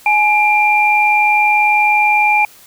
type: tone pair together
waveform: sine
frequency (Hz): 841 / 2379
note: G#5 / D7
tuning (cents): +22 / +22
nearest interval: octave + tritone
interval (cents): 1800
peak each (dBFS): -12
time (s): 0.06-2.45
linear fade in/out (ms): 2
effects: white hiss -43 dBFS RMS until 2.66 s